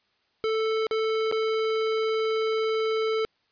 square tone with dropouts, 440.9 Hz, A4, 4 cents sharp, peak -24 dBFS, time 0.44-3.25 s, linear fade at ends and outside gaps 0 ms, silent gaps 0.868-0.911 / 1.314-1.324 s, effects white hiss -69 dBFS RMS until 3.51 s + resampled to 11025 Hz

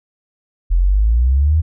sine exponential sweep, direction up, 41.2 to 82.41 Hz, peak -10 dBFS, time 0.7-1.62 s, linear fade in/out 20 ms, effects none

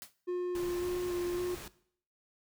white noise with exponential decay, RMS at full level -42 dBFS, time 0.02-0.14 s, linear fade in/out 0 ms, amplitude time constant 26 ms
triangle tone with vibrato, 355.1 Hz, F4, 29 cents sharp, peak -29 dBFS, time 0.27-1.56 s, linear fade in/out 20 ms, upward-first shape square, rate 1.8 Hz, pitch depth 14 cents each way
pink noise, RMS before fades -45 dBFS, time 0.55-1.68 s, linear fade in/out 2 ms
effects noise-tail reverb RT60 0.6 s tail -18 dB re dry

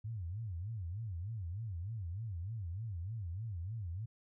sine tone with vibrato, 98 Hz, G2, in tune, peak -38 dBFS, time 0.04-4.06 s, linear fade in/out 10 ms, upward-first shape sine, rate 3.3 Hz, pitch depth 290 cents each way, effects none

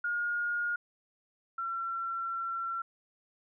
sine tone pair in turn, 1427 / 1356.6 Hz, F6 / E6, +37 / +49 cents, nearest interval minor second, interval 88 cents, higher first, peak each -29 / -32 dBFS, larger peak first, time 0.04-0.76 / 1.58-2.82 s, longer second, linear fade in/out 5 ms, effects none

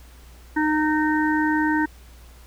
harmonic tone, 307.2 Hz, D#4, 22 cents flat, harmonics 1 / 3 / 5 / 6, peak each -20 / -25 / -27 / -28 dBFS, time 0.56-1.86 s, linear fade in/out 10 ms, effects added 60 Hz sine -44 dBFS peak until 2.46 s + pink hiss -52 dBFS RMS until 2.46 s

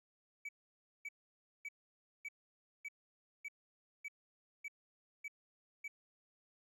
triangle tone bursts, 2286 Hz, D7, 47 cents flat, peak -40 dBFS, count 10, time 0.45-5.88 s, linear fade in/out 5 ms, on 39 ms, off 560 ms, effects none

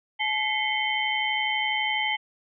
sine tone cluster, 856 / 2036 / 2168 / 3091 Hz, A5 / C7 / C#7 / G7, -48 / -48 / -39 / -25 cents, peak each -29 dBFS, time 0.19-2.17 s, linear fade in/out 20 ms, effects none

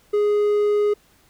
triangle tone, 415.3 Hz, G#4, in tune, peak -14 dBFS, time 0.13-0.94 s, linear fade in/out 10 ms, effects pink hiss -57 dBFS RMS until 1.29 s

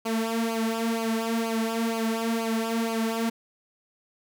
sawtooth tone with flanger, 226.5 Hz, A#3, 50 cents flat, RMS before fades -27 dBFS, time 0.05-3.3 s, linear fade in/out 10 ms, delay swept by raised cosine 0.54 to 3.94 ms, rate 2.1 Hz, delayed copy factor -0.75, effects none

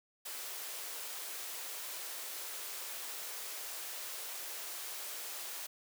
white high-pass noise, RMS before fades -43 dBFS, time 0.25-5.67 s, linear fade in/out 10 ms, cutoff 370 Hz, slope 24 dB/octave, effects none

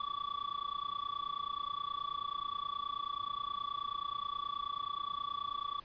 square tone with amplitude modulation, 1148 Hz, D6, 40 cents flat, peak -33 dBFS, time 0-5.8 s, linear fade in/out 5 ms, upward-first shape sine, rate 29.4 Hz, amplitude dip 95%, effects pink hiss -59 dBFS RMS until 5.84 s + resampled to 11025 Hz

